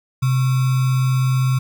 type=tone with sample-and-hold; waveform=sine; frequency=129.7 Hz; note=C3; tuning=15 cents flat; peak=-14 dBFS; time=0.22-1.59 s; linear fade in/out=10 ms; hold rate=1225 Hz; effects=none

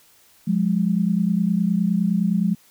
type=tone pair together; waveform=sine; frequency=177.98 / 207.7 Hz; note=F3 / G#3; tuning=+33 / 0 cents; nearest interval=minor third; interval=267 cents; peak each=-20 dBFS; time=0.47-2.55 s; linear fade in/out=10 ms; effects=white hiss -55 dBFS RMS until 2.7 s

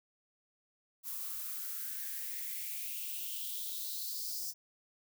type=noise with high-pass filter sweep; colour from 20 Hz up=violet; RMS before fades=-40 dBFS; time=1.03-4.54 s; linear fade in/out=50 ms; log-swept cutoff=1000 to 5400 Hz; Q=5.1; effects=none

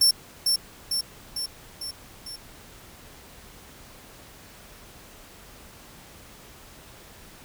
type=tone with echo; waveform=sawtooth; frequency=5420 Hz; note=E8; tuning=47 cents sharp; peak=-13 dBFS; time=0.01-0.11 s; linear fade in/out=5 ms; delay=450 ms; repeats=5; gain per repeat=-4 dB; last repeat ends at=2.36 s; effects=pink hiss -48 dBFS RMS until 7.44 s

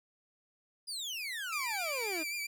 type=exponential sweep; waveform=30% pulse; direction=down; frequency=5010 to 300 Hz; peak=-34 dBFS; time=0.87-2.24 s; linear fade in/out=20 ms
type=tone with vibrato; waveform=sawtooth; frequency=2349 Hz; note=D7; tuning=in tune; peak=-32 dBFS; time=1.52-2.47 s; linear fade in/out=10 ms; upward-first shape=triangle; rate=7.5 Hz; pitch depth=57 cents each way
effects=none

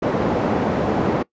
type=band-pass noise; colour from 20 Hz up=white; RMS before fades=-20 dBFS; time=0.02-1.23 s; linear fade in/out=10 ms; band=110 to 540 Hz; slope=12 dB/octave; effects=noise-tail reverb RT60 0.1 s tail -20 dB re dry + resampled to 16000 Hz

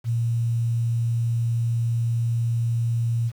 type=tone; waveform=sine; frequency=116.54 Hz; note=A#2; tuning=in tune; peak=-20 dBFS; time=0.04-3.32 s; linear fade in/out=50 ms; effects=8-bit

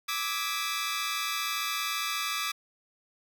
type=chord; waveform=15% pulse; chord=E dominant seventh; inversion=third; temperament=equal with one note detuned; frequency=1174.7 / 1292.1 / 1661.2 / 1975.5 Hz; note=D6 / E6 / G#6 / B6; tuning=0 / -35 / 0 / 0 cents; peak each=-26 / -29 / -32 / -32 dBFS; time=0.08-2.52 s; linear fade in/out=10 ms; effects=none

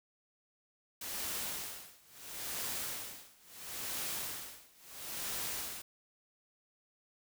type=noise with tremolo; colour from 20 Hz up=white; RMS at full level=-38 dBFS; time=1.01-5.82 s; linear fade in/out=5 ms; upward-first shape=sine; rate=0.74 Hz; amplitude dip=95%; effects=none

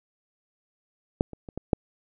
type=clicks; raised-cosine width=2 ms; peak=-7 / -26 / -26 / -19 / -6 dBFS; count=5; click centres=1.209 / 1.333 / 1.488 / 1.576 / 1.732 s; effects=none

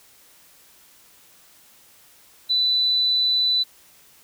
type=tone; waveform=sine; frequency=3986 Hz; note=B7; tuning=15 cents sharp; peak=-17 dBFS; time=2.49-3.64 s; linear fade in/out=20 ms; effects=white hiss -53 dBFS RMS until 4.23 s

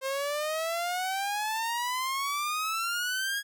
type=exponential sweep; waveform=sawtooth; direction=up; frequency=527 to 1661.2 Hz; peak=-25 dBFS; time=0.01-3.43 s; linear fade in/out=50 ms; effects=none

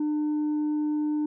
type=tone; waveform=sine; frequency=300.8 Hz; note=D4; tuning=42 cents sharp; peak=-21 dBFS; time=0-1.26 s; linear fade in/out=5 ms; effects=tanh soft clip ceiling -23 dBFS

